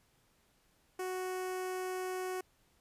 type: tone with notch filter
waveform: sawtooth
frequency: 370 Hz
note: F#4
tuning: in tune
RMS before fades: -38 dBFS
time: 0.99-2.41 s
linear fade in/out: 5 ms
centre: 3800 Hz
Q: 1.3
effects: pink hiss -71 dBFS RMS until 2.8 s + resampled to 32000 Hz